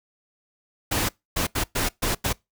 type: noise bursts at uneven times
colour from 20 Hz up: pink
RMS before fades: -24 dBFS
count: 6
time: 0.91-1.09 / 1.36-1.47 / 1.55-1.64 / 1.75-1.89 / 2.02-2.15 / 2.24-2.33 s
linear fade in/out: 10 ms
effects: noise-tail reverb RT60 0.2 s tail -24 dB re dry